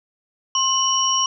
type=tone cluster; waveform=sine; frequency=1067 / 2982 / 5630 Hz; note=C6 / F#7 / F8; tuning=+34 / +13 / +13 cents; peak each=-21 dBFS; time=0.55-1.26 s; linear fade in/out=2 ms; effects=none